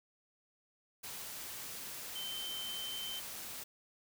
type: tone in noise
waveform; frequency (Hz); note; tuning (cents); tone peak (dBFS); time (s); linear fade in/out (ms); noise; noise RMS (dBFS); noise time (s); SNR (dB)
sine; 3092; G7; -24; -40; 2.15-3.2; 10; white; -45; 1.03-3.64; +2
effects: none